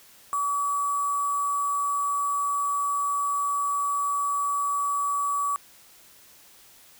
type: tone with sample-and-hold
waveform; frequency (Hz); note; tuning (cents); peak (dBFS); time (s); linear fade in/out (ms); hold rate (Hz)
sine; 1143; D6; -47; -23; 0.33-5.56; 0; 8820
effects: white hiss -53 dBFS RMS until 6.99 s